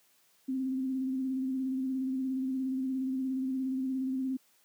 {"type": "tone with vibrato", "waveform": "sine", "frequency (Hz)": 262.2, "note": "C4", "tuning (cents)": 4, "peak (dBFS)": -29, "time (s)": [0.48, 4.37], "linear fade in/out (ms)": 10, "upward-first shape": "square", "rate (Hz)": 17, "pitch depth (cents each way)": 25, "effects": ["white hiss -67 dBFS RMS until 4.64 s", "high-pass 150 Hz 12 dB/octave"]}